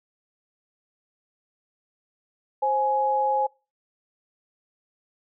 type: tone pair together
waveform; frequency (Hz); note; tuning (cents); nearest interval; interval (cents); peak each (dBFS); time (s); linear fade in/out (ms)
sine; 528 / 836.8; C5 / G#5; +16 / +13; minor sixth; 797; -26 / -21; 2.62-3.47; 10
effects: noise-tail reverb RT60 0.3 s tail -25 dB re dry